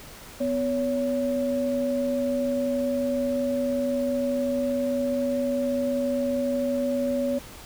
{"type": "tone pair together", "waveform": "sine", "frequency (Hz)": [250.3, 562], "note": ["B3", "C#5"], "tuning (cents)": [23, 24], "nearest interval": "octave + major second", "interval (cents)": 1401, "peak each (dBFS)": [-26, -25], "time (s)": [0.4, 7.39], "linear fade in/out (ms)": 10, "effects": ["pink hiss -44 dBFS RMS until 7.65 s"]}